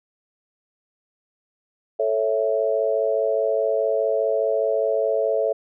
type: chord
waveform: sine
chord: A major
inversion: none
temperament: equal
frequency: 440 / 554.4 / 659.3 Hz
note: A4 / C#5 / E5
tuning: 0 / 0 / 0 cents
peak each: -23 dBFS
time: 1.99-5.53 s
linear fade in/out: 10 ms
effects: none